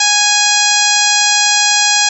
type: harmonic tone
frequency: 828 Hz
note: G#5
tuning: 5 cents flat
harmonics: 1 / 2 / 3 / 4 / 5 / 6 / 7 / 8 / 9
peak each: -18 / -18 / -18 / -18 / -18 / -18 / -18 / -18 / -18 dBFS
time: 0-2.09 s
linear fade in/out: 5 ms
effects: none